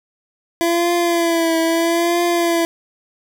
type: tone with vibrato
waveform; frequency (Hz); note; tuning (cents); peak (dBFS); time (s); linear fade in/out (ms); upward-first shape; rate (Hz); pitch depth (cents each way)
25% pulse; 336.8; E4; +37; -11; 0.61-2.65; 0; triangle; 0.77; 55
effects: none